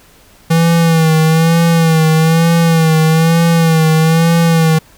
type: tone with vibrato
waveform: square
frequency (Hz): 163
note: E3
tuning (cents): -19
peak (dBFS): -8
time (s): 0.5-4.79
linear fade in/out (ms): 10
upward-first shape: sine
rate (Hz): 1.1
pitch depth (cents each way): 50
effects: pink hiss -45 dBFS RMS until 4.97 s